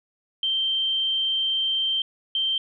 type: tone pair in turn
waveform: sine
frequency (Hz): 3136 / 3136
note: G7 / G7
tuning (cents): 0 / 0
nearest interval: unison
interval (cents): 0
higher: neither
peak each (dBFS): -21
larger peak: neither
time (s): 0.43-2.02 / 2.35-2.58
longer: first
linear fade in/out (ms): 2
effects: none